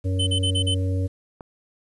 harmonic tone, 93.4 Hz, F#2, 17 cents sharp, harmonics 1 / 3 / 5 / 6, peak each -21 / -31 / -35 / -37 dBFS, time 0.04-1.08 s, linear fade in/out 20 ms
square tone bursts, 3049 Hz, G7, 49 cents flat, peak -23 dBFS, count 5, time 0.19-0.747 s, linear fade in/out 10 ms, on 81 ms, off 38 ms
click, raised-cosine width 1 ms, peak -24 dBFS, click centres 1.408 s
effects resampled to 24000 Hz + 9-bit

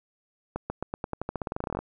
accelerating click train, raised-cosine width 1 ms, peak -16 dBFS, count 21, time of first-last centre 0.56-1.79 s, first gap 140 ms, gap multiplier 0.9, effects none

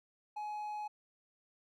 triangle tone, 842 Hz, G#5, 24 cents sharp, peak -36 dBFS, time 0.36-0.88 s, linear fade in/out 10 ms, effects none

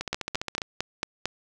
two click trains, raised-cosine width 0.2 ms, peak -9 / -13 dBFS, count 6 / 10, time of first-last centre 0.13-1.256 / 0.01-0.618 s, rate 4.44 / 14.8 Hz, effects none

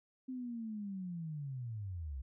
sine linear sweep, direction down, 261.6 to 61.5 Hz, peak -39 dBFS, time 0.28-2.22 s, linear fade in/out 10 ms, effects none

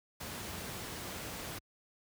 pink noise, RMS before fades -42 dBFS, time 0.2-1.59 s, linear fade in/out 10 ms, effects high-pass 60 Hz 12 dB/octave

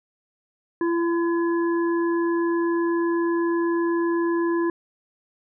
harmonic tone, 338.5 Hz, E4, 46 cents sharp, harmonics 1 / 3 / 5, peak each -20 / -30 / -34 dBFS, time 0.81-4.7 s, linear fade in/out 2 ms, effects none

